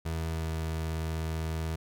30% pulse tone with pitch glide, 81.3 to 80.37 Hz, E2 to E2, -23 to -43 cents, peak -28 dBFS, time 0.05-1.76 s, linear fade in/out 10 ms, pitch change -20 cents, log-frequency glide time 0.28-0.48 s, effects none

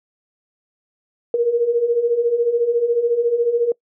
sine beating tone pair, 461.7 / 475.7 Hz, A#4 / A#4, -17 / +35 cents, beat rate 14 Hz, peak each -21 / -16 dBFS, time 1.34-3.72 s, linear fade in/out 2 ms, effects noise-tail reverb RT60 0.1 s tail -24 dB re dry

